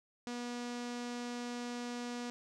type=tone with low-pass filter; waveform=sawtooth; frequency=242 Hz; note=B3; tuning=35 cents flat; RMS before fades=-41 dBFS; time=0.27-2.3 s; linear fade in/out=0 ms; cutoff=6500 Hz; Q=1.6; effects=none